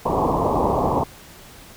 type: low-pass noise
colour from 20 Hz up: white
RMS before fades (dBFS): -20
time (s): 0.05-1.04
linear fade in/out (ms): 10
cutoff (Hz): 1100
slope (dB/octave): 96
effects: pink hiss -44 dBFS RMS until 1.76 s